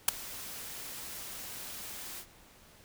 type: noise with ADSR envelope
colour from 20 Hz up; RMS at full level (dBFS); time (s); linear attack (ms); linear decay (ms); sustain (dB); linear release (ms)
white; -20; 0.08-2.26; 6; 7; -23; 75
effects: pink hiss -58 dBFS RMS until 2.84 s